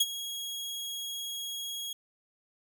sawtooth tone with ADSR envelope, 3306 Hz, G#7, 9 cents flat, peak -17 dBFS, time 0-1.93 s, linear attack 8 ms, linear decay 38 ms, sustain -15 dB, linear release 4 ms, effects none

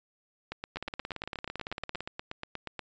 two click trains, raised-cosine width 0.3 ms, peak -20 / -20 dBFS, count 20 / 23, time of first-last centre 0.52-2.793 / 0.77-2.006 s, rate 8.36 / 17.8 Hz, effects resampled to 16000 Hz

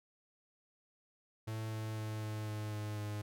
45% pulse tone with pitch steps, 110.3 / 109.35 / 108.41 / 107.47 / 106.54 / 105.62 / 104.71 Hz, A2 / A2 / A2 / A2 / G#2 / G#2 / G#2, +5 / -10 / -25 / -40 / +45 / +30 / +15 cents, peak -38 dBFS, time 1.47-3.22 s, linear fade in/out 10 ms, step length 250 ms, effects none

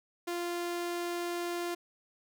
sawtooth tone, 347.5 Hz, F4, 9 cents flat, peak -29 dBFS, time 0.27-1.75 s, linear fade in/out 10 ms, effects none

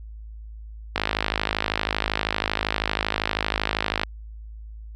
click train, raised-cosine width 0.3 ms, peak -5 dBFS, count 163, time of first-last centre 0.96-4.034 s, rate 52.7 Hz, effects added 54 Hz sine -36 dBFS peak until 4.95 s

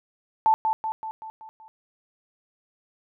sine tone with echo, 880 Hz, A5, in tune, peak -15 dBFS, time 0.46-0.54 s, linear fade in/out 0 ms, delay 190 ms, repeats 6, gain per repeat -5 dB, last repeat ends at 1.68 s, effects none

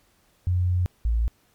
sine tone pair in turn, 90.1 / 56.76 Hz, F#2 / A#1, -45 / -45 cents, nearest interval minor sixth, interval 800 cents, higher first, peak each -19 dBFS, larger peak neither, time 0.47-0.86 / 1.05-1.28 s, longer first, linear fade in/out 0 ms, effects pink hiss -63 dBFS RMS until 1.54 s + MP3 96 kbps

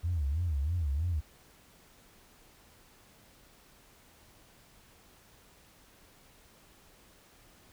sine tone with vibrato, 78 Hz, D#2, 5 cents sharp, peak -27 dBFS, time 0.03-1.21 s, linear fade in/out 20 ms, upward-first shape sine, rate 3.1 Hz, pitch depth 230 cents each way, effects tanh soft clip ceiling -23 dBFS + pink hiss -60 dBFS RMS until 7.72 s

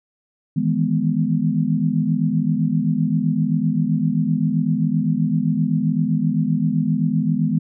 sine chord, E major seventh, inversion third, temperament equal with one note detuned, 157.1 / 164.81 / 207.7 / 246.9 Hz, D#3 / E3 / G#3 / B3, +17 / 0 / 0 / 0 cents, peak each -22 dBFS, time 0.56-7.59 s, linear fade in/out 10 ms, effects none

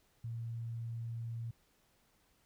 sine tone, 115.7 Hz, A#2, 13 cents flat, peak -38 dBFS, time 0.24-1.51 s, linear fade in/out 5 ms, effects pink hiss -72 dBFS RMS until 2.45 s

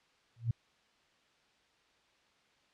sine tone with exponential growth, 116.54 Hz, A#2, in tune, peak -24 dBFS, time 0.36-0.51 s, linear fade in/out 5 ms, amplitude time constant 31 ms, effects white hiss -69 dBFS RMS until 2.73 s + low-pass 4000 Hz 12 dB/octave

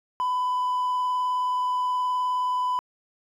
triangle tone with vibrato, 1000 Hz, B5, 21 cents sharp, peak -20 dBFS, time 0.2-2.79 s, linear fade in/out 0 ms, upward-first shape sine, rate 19 Hz, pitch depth 11 cents each way, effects tanh soft clip ceiling -16 dBFS

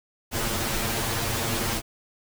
pink noise with comb filter, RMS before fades -27 dBFS, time 0.31-1.82 s, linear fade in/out 50 ms, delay 8.8 ms, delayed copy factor +0.9, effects none

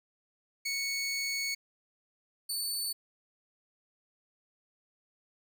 20% pulse tone pair in turn, 2217 / 4491 Hz, C#7 / C#8, 0 / +22 cents, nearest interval octave, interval 1222 cents, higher second, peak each -26 dBFS, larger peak neither, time 0.65-1.55 / 2.49-2.93 s, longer first, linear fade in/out 10 ms, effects none

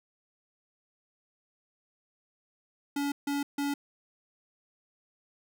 square tone bursts, 284.3 Hz, C#4, 44 cents sharp, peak -29 dBFS, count 3, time 2.96-3.74 s, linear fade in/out 5 ms, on 160 ms, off 150 ms, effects none

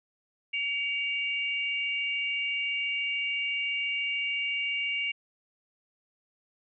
sine tone pair together, 2267 / 2794 Hz, C#7 / F7, +38 / 0 cents, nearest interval major third, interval 362 cents, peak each -30 / -31 dBFS, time 0.53-5.12 s, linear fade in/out 10 ms, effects none

